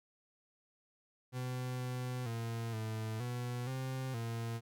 40% pulse tone with pitch steps, 126.5 / 125.8 / 115.1 / 110.1 / 122.6 / 131 / 115.3 Hz, B2 / B2 / A#2 / A2 / B2 / C3 / A#2, +42 / +32 / -22 / +2 / -12 / +2 / -19 cents, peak -36 dBFS, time 1.32-4.61 s, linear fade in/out 50 ms, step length 470 ms, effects none

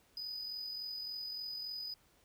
triangle tone with amplitude modulation, 4978 Hz, D#8, in tune, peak -37 dBFS, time 0.17-1.94 s, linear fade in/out 2 ms, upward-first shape sine, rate 43.5 Hz, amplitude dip 40%, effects pink hiss -69 dBFS RMS until 2.24 s

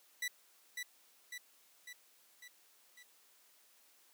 sawtooth tone with echo, 1969 Hz, B6, 6 cents flat, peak -32 dBFS, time 0.22-0.28 s, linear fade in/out 5 ms, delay 550 ms, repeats 5, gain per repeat -4 dB, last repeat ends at 3.03 s, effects white hiss -67 dBFS RMS until 4.13 s + high-pass 300 Hz 12 dB/octave

